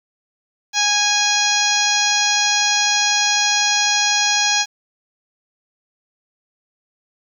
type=harmonic tone with a mistuned harmonic; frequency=826 Hz; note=G#5; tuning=10 cents flat; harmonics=1 / 2 / 3 / 4 / 5 / 6 / 7 / 8; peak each=-23 / -23 / -23 / -23 / -23 / -23 / -23 / -23 dBFS; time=0.73-4.66 s; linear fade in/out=50 ms; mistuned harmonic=6; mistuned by=+38 cents; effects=8-bit